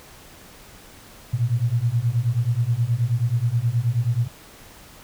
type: beating tone pair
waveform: sine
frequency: 113.7 / 123.1 Hz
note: A#2 / B2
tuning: -43 / -5 cents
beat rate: 9.4 Hz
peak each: -22 / -21 dBFS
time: 1.33-4.28 s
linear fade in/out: 10 ms
effects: pink hiss -46 dBFS RMS until 5.03 s